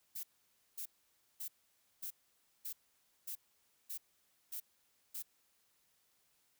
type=noise bursts; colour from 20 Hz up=violet; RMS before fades=-43 dBFS; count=9; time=0.15-5.226 s; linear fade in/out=10 ms; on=84 ms; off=540 ms; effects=white hiss -75 dBFS RMS until 6.59 s